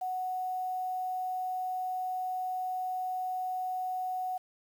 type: tone with quantisation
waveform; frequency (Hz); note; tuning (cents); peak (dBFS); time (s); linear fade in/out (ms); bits
sine; 740; F#5; 0; -31; 0.01-4.38; 10; 9
effects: none